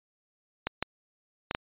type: clicks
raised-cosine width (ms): 0.3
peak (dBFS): -12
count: 4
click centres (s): 0.67 / 0.826 / 1.511 / 1.549
effects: resampled to 8000 Hz